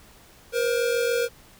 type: tone pair together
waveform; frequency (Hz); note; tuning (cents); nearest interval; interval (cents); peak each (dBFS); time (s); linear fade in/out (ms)
square; 473.9 / 520.8; A#4 / C5; +28 / -8; major second; 164; -23 / -29; 0.52-1.29; 50
effects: pink hiss -52 dBFS RMS until 1.59 s

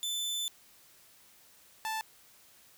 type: tone pair in turn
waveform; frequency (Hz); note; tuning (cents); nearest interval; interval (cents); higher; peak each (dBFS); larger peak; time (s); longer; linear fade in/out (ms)
sawtooth; 3520 / 880; A7 / A5; 0 / 0; 2 octaves; 2400; first; -29 / -29; neither; 0.03-0.48 / 1.85-2.01; first; 0
effects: white hiss -60 dBFS RMS until 2.77 s

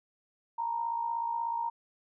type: tone with amplitude modulation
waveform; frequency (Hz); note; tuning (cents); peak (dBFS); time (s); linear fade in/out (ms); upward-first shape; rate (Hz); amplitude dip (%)
sine; 930; A#5; -4; -27; 0.58-1.7; 10; sine; 56.5; 60
effects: none

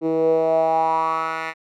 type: tone with band-pass filter sweep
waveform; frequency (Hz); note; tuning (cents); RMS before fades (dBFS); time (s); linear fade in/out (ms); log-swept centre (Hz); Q
10% pulse; 161.3; E3; -37; -20; 0.01-1.54; 50; 360 to 1800; 5.4
effects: none

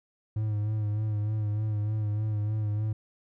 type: tone with vibrato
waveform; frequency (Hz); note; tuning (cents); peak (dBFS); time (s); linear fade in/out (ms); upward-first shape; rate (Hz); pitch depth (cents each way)
triangle; 106.3; G#2; +41; -24; 0.36-2.93; 5; sine; 3.3; 38
effects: none

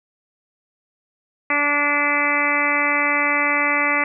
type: harmonic tone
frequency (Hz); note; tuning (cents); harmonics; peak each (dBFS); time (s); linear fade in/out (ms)
290.2; D4; -21; 1 / 2 / 3 / 4 / 5 / 6 / 7 / 8 / 9; -28 / -28 / -28 / -24 / -28 / -29 / -20 / -24 / -30; 1.5-4.04; 2
effects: none

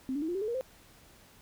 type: tone with pitch steps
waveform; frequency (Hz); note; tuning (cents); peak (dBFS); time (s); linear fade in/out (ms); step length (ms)
sine; 261.6 / 288.6 / 318.4 / 351.2 / 387.5 / 427.4 / 471.5 / 520.2; C4 / D4 / D#4 / F4 / G4 / G#4 / A#4 / C5; 0 / -30 / +40 / +10 / -20 / +50 / +20 / -10; -30; 0.09-0.61; 0; 65
effects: pink hiss -58 dBFS RMS until 1.41 s

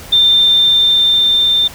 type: tone with level ramp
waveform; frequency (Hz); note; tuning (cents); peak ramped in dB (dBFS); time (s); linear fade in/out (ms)
sine; 3588; A7; +33; -6 to -9; 0.12-1.68; 10
effects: pink hiss -33 dBFS RMS until 1.74 s

